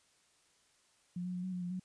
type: tone with pitch steps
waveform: sine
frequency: 177.4 / 181.3 / 179.4 / 185.9 / 180.1 / 176.6 / 184.2 Hz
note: F3 / F#3 / F3 / F#3 / F#3 / F3 / F#3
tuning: +27 / -35 / +47 / +8 / -46 / +20 / -7 cents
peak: -36 dBFS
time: 1.16-1.797 s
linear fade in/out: 5 ms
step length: 91 ms
effects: white hiss -70 dBFS RMS until 1.84 s + resampled to 22050 Hz